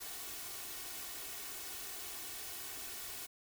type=noise with comb filter; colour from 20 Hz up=white; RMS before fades=-45 dBFS; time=0-3.27 s; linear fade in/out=20 ms; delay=2.7 ms; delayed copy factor=+0.65; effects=none